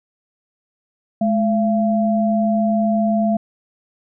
sine tone pair together, 212.6 / 679.7 Hz, G#3 / F5, +41 / -47 cents, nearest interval octave + minor sixth, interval 2012 cents, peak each -16 / -19 dBFS, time 1.21-3.37 s, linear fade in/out 5 ms, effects none

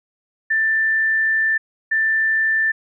sine tone pair in turn, 1774 / 1774 Hz, A6 / A6, +14 / +14 cents, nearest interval unison, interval 0 cents, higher neither, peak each -15 / -15 dBFS, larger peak neither, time 0.5-1.58 / 1.91-2.72 s, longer first, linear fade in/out 10 ms, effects none

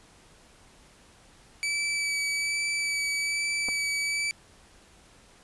sawtooth tone with vibrato, 2300 Hz, D7, 37 cents flat, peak -23 dBFS, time 1.63-4.31 s, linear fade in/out 0 ms, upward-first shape sine, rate 1.2 Hz, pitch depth 12 cents each way
clicks, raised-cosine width 1 ms, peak -24 dBFS, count 2, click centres 3.685 / 3.689 s
effects pink hiss -56 dBFS RMS until 5.43 s + resampled to 24000 Hz

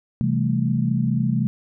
sine chord, A minor seventh, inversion first, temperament equal, 130.81 / 164.81 / 196 / 220 Hz, C3 / E3 / G3 / A3, 0 / 0 / 0 / 0 cents, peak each -22 / -25 / -26 / -23 dBFS, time 0.21-1.47 s, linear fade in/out 0 ms, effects none

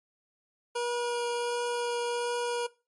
25% pulse tone with vibrato, 479.3 Hz, A#4, 48 cents sharp, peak -25 dBFS, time 0.75-2.67 s, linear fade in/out 10 ms, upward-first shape triangle, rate 1.4 Hz, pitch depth 8 cents each way, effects noise-tail reverb RT60 0.3 s tail -20 dB re dry + MP3 48 kbps

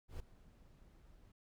brown noise with ADSR envelope, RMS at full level -44 dBFS, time 0.08-1.32 s, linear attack 120 ms, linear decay 4 ms, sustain -18 dB, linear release 7 ms, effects none

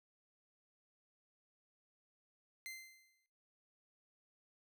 sawtooth tone with exponential decay, 2078 Hz, C7, 12 cents flat, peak -40 dBFS, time 2.66-3.26 s, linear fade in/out 0 ms, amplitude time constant 130 ms, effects noise-tail reverb RT60 0.6 s tail -22 dB re dry

